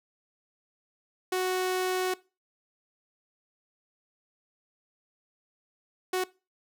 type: tone bursts at uneven times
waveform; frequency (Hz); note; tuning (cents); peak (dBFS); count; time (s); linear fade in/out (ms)
sawtooth; 369.6; F#4; -2; -22; 2; 1.32-2.14 / 6.13-6.24; 5
effects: noise-tail reverb RT60 0.3 s tail -21 dB re dry